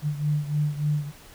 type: beating tone pair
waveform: sine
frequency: 147.8 / 151.2 Hz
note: D3 / D#3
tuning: +11 / -49 cents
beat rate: 3.4 Hz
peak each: -24 / -28 dBFS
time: 0.02-1.12 s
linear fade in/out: 50 ms
effects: pink hiss -49 dBFS RMS until 1.34 s